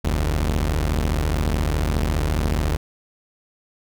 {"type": "tone pair together", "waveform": "sawtooth", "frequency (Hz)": [44.89, 75.5], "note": ["F1", "D2"], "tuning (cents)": [48, 48], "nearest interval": "major sixth", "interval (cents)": 900, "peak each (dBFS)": -18, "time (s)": [0.04, 2.77], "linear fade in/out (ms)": 10, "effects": []}